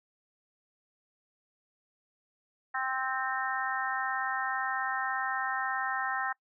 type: harmonic tone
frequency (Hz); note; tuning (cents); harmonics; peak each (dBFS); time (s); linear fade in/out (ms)
261.8; C4; +1; 3 / 4 / 5 / 6 / 7; -35 / -37 / -36 / -37 / -35; 2.74-6.33; 10
effects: noise-tail reverb RT60 0.1 s tail -24 dB re dry